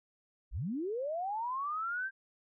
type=linear sweep; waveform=sine; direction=up; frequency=30.87 to 1598 Hz; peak=-33 dBFS; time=0.51-2.11 s; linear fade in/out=50 ms; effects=none